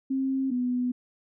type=tone pair in turn; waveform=sine; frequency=266.7 / 248.2 Hz; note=C4 / B3; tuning=+33 / +9 cents; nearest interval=minor second; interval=124 cents; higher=first; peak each=-24 dBFS; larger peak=neither; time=0.1-0.51 / 0.51-0.92 s; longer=neither; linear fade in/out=10 ms; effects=none